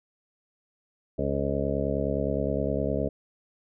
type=harmonic tone; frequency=69.7 Hz; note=C#2; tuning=10 cents sharp; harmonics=1 / 2 / 3 / 4 / 6 / 7 / 8 / 9; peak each=-33 / -33 / -33 / -33 / -33 / -33 / -33 / -33 dBFS; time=1.18-3.09 s; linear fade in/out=10 ms; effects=none